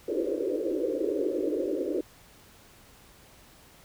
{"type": "band-pass noise", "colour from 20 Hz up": "pink", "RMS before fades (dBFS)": -29, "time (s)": [0.08, 2.01], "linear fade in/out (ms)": 5, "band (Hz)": [290, 560], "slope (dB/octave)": 96, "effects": ["pink hiss -55 dBFS RMS until 3.84 s"]}